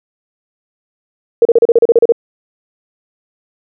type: tone bursts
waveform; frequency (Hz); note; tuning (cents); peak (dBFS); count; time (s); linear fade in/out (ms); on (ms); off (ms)
sine; 466.2; A#4; 0; -3; 11; 1.42-2.122; 2; 32; 35
effects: none